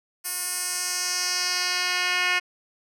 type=tone with band-pass filter sweep; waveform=10% pulse; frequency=360.6 Hz; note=F#4; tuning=45 cents flat; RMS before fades=-26 dBFS; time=0.24-2.4 s; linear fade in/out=20 ms; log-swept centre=11000 to 2700 Hz; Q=1.8; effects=none